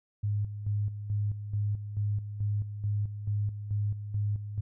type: tone with tremolo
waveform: sine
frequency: 103.5 Hz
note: G#2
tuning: 5 cents flat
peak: -26 dBFS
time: 0.23-4.61 s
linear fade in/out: 10 ms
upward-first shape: square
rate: 2.3 Hz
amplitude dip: 65%
effects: none